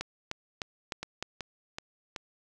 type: two click trains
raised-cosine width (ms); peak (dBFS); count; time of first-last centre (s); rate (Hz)
0.2; -16 / -19; 5 / 4; 0.01-1.226 / 1.03-2.162; 3.29 / 2.65
effects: none